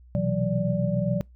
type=tone cluster; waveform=sine; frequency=122.8 / 130.1 / 164.4 / 186 / 582 Hz; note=B2 / C3 / E3 / F#3 / D5; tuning=-9 / -9 / -4 / +9 / -16 cents; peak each=-29 / -33 / -28 / -26 / -29 dBFS; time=0.15-1.21 s; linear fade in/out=0 ms; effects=noise-tail reverb RT60 0.2 s tail -26 dB re dry + added 61 Hz sine -48 dBFS peak until 1.35 s